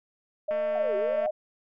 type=tone; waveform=sine; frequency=615 Hz; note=D#5; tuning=20 cents flat; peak=-25 dBFS; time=0.48-1.31 s; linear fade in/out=10 ms
type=click train; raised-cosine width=0.5 ms; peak=-26 dBFS; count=169; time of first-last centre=0.51-1.26 s; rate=224 Hz
type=exponential two-way sweep; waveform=sine; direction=down then up; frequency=752 to 375.2 to 752 Hz; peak=-30 dBFS; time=0.75-1.28 s; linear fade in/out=5 ms; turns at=0.96 s
effects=none